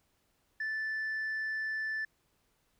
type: tone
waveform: sine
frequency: 1756 Hz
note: A6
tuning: 4 cents flat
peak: -30 dBFS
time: 0.6-2.05 s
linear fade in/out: 5 ms
effects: tanh soft clip ceiling -31 dBFS + pink hiss -74 dBFS RMS until 2.79 s